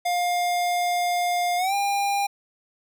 square tone with pitch glide, 707 to 802.8 Hz, F5 to G5, +21 to +41 cents, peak -22 dBFS, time 0.05-2.27 s, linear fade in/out 10 ms, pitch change +220 cents, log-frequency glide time 1.57-1.74 s, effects none

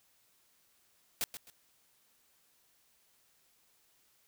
white noise with echo, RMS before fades -33 dBFS, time 1.21-1.24 s, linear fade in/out 0 ms, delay 130 ms, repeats 2, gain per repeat -11 dB, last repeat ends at 1.5 s, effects white hiss -70 dBFS RMS until 4.27 s

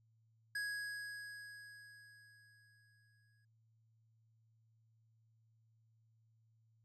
square tone with exponential decay, 1661.2 Hz, G#6, in tune, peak -38 dBFS, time 0.55-3.45 s, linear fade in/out 5 ms, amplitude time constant 630 ms, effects added 112 Hz sine -70 dBFS peak until 6.84 s + low-pass 10000 Hz 12 dB/octave

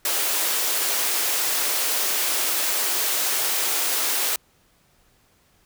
white high-pass noise, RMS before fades -23 dBFS, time 0.05-4.36 s, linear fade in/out 2 ms, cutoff 320 Hz, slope 24 dB/octave, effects pink hiss -61 dBFS RMS until 5.65 s

